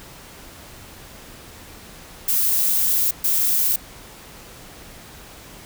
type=noise bursts at uneven times; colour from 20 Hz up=violet; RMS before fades=-19 dBFS; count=2; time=2.28-3.11 / 3.24-3.76 s; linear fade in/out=5 ms; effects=pink hiss -42 dBFS RMS until 5.65 s